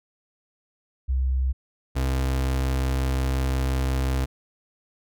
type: tone pair in turn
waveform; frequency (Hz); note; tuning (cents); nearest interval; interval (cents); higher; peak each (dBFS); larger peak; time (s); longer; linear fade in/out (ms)
sine / 35% pulse; 65 / 65.64; C2 / C2; -11 / +6; unison; 17; second; -20; neither; 1.08-1.53 / 1.95-4.26; second; 20
effects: none